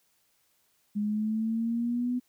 sine exponential sweep, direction up, 206 to 250 Hz, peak -26 dBFS, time 0.95-2.2 s, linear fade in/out 20 ms, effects white hiss -70 dBFS RMS until 2.28 s

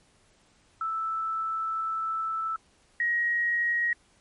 sine tone pair in turn, 1318.5 / 1891 Hz, E6 / A#6, 0 / +24 cents, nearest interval tritone, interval 624 cents, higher second, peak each -27 / -23 dBFS, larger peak second, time 0.81-2.56 / 3-3.93 s, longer first, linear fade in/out 2 ms, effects pink hiss -63 dBFS RMS until 4.2 s + MP3 48 kbps

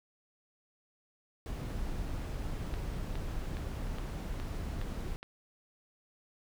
brown noise, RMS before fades -37 dBFS, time 1.46-5.16 s, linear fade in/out 0 ms
click train, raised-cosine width 0.3 ms, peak -28 dBFS, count 7, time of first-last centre 2.74-5.23 s, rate 2.41 Hz
effects none

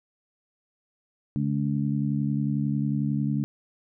harmonic tone, 71.1 Hz, C#2, 45 cents sharp, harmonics 2 / 3 / 4, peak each -26 / -27 / -31 dBFS, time 1.36-3.44 s, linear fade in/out 0 ms, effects none

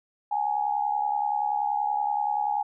sine tone with amplitude modulation, 830.6 Hz, G#5, in tune, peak -20 dBFS, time 0.31-2.63 s, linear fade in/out 10 ms, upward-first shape sine, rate 70.5 Hz, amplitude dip 75%, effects none

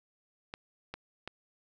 clicks, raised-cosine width 0.3 ms, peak -23 dBFS, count 3, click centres 0.539 / 0.94 / 1.276 s, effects none

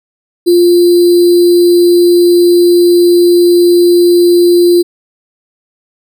sine tone with sample-and-hold, 349.2 Hz, F4, in tune, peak -3 dBFS, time 0.46-4.83 s, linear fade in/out 20 ms, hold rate 4410 Hz, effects none

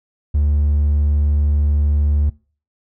triangle tone, 73.42 Hz, D2, in tune, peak -10 dBFS, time 0.34-2.3 s, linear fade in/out 10 ms, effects noise-tail reverb RT60 0.4 s tail -24 dB re dry + tanh soft clip ceiling -6 dBFS

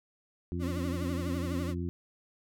harmonic tone, 87.1 Hz, F2, 4 cents flat, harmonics 1 / 2 / 3 / 4, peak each -34 / -37 / -39 / -40 dBFS, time 0.52-1.89 s, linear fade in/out 0 ms
35% pulse tone with vibrato, 277.2 Hz, C#4, in tune, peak -34 dBFS, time 0.59-1.75 s, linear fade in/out 50 ms, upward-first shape triangle, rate 12 Hz, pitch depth 160 cents each way
effects none

